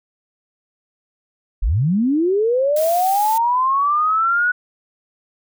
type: linear sweep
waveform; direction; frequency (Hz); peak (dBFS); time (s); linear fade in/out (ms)
sine; up; 32.7 to 1480; -14; 1.62-4.52; 10
type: noise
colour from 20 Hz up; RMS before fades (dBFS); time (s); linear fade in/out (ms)
blue; -29; 2.76-3.38; 5
effects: none